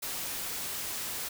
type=noise; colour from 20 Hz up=white; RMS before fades=-36 dBFS; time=0.02-1.29 s; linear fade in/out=10 ms; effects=none